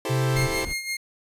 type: chord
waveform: sawtooth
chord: A minor seventh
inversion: second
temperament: equal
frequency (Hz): 329.6 / 392 / 440 / 523.3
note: E4 / G4 / A4 / C5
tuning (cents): 0 / 0 / 0 / 0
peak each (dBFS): -28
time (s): 0.05-0.65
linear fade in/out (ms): 2
type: tone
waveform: sine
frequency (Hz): 130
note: C3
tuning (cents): -11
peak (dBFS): -21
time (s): 0.09-0.48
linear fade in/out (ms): 20
type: noise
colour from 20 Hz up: brown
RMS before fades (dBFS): -33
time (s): 0.34-0.74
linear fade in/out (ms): 20
type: tone with tremolo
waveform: sawtooth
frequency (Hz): 2132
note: C7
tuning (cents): +32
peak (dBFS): -22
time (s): 0.36-0.97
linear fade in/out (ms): 5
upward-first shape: sine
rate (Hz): 5.8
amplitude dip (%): 65
effects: resampled to 32000 Hz